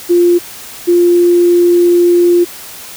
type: tone pair in turn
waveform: sine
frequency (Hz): 349.2 / 349.2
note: F4 / F4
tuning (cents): 0 / 0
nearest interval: unison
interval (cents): 0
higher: neither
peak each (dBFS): -5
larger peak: neither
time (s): 0.09-0.39 / 0.87-2.45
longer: second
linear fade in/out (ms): 20
effects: white hiss -30 dBFS RMS until 2.96 s